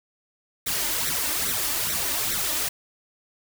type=noise with flanger; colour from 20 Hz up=white; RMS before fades=-26 dBFS; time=0.66-2.69 s; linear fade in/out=10 ms; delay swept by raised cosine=0.51 to 3.41 ms; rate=2.4 Hz; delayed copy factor=+0.75; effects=none